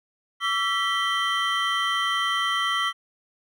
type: tone cluster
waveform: triangle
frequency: 1147 / 1337 / 1959 / 3128 Hz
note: D6 / E6 / B6 / G7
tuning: -41 / +24 / -15 / -4 cents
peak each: -26 dBFS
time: 0.4-2.93 s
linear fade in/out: 50 ms
effects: none